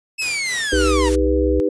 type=linear sweep; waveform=sawtooth; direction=down; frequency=2637 to 889 Hz; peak=-17 dBFS; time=0.18-1.1 s; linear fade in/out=20 ms
type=noise with tremolo; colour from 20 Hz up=white; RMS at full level=-29 dBFS; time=0.21-1.16 s; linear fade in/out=10 ms; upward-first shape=sine; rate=3.5 Hz; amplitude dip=60%
type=chord; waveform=sine; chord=Eb augmented; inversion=none; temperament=equal with one note detuned; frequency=311.1 / 396.6 / 493.9 Hz; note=Eb4 / G4 / B4; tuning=0 / +20 / 0 cents; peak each=-20 dBFS; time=0.72-1.69 s; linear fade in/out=5 ms
type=tone with pitch glide; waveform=sine; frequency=62.4 to 65.43 Hz; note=B1 to C2; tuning=+19 to +1 cents; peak=-19 dBFS; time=0.73-1.6 s; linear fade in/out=0 ms; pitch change=+82 cents; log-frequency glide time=1.25-1.35 s
effects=resampled to 22050 Hz